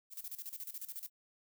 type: noise with tremolo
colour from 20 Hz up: violet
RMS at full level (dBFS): -43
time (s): 0.1-1.1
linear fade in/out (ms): 50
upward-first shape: square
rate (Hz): 14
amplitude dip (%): 80
effects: none